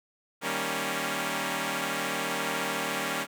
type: chord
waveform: 5% pulse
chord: Eb dominant seventh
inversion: none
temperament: equal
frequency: 155.56 / 196 / 233.1 / 277.2 Hz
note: Eb3 / G3 / Bb3 / Db4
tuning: 0 / 0 / 0 / 0 cents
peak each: -26 / -23 / -24 / -21 dBFS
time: 0.41-3.27 s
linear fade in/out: 50 ms
effects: none